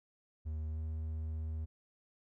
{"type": "tone with pitch glide", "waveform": "triangle", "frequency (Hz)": [77.78, 78.96], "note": ["D#2", "D#2"], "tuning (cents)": [0, 26], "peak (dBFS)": -34, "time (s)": [0.45, 1.66], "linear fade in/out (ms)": 20, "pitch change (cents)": 26, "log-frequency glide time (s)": [0.71, 0.78], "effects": []}